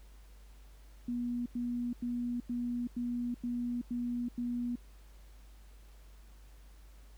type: tone bursts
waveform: sine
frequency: 241.6 Hz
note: B3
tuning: 38 cents flat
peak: -32 dBFS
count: 8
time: 1.08-4.757 s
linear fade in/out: 5 ms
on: 380 ms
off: 91 ms
effects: added 50 Hz sine -52 dBFS peak until 7.17 s + pink hiss -65 dBFS RMS until 7.17 s